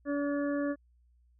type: harmonic tone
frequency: 286.3 Hz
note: D4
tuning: 44 cents flat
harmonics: 1 / 2 / 4 / 5 / 6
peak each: -30 / -34 / -44 / -47 / -43 dBFS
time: 0.05-0.76 s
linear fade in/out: 50 ms
effects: added 60 Hz sine -62 dBFS peak until 1.39 s